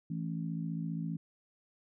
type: harmonic tone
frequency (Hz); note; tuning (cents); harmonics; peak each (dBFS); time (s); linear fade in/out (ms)
55; A1; 0; 3 / 4 / 5; -35 / -41 / -42; 0.1-1.17; 5
effects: none